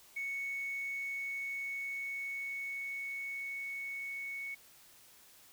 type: tone with level ramp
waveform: sine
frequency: 2217 Hz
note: C#7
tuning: in tune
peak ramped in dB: -34 to -38 dBFS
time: 0.16-4.55 s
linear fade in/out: 10 ms
effects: tanh soft clip ceiling -32 dBFS + white hiss -60 dBFS RMS until 5.52 s